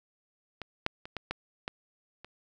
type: clicks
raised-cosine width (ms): 0.3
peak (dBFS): -22 / -11 / -26 / -19 / -16 / -18 / -29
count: 7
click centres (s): 0.617 / 0.864 / 1.055 / 1.167 / 1.31 / 1.679 / 2.246
effects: none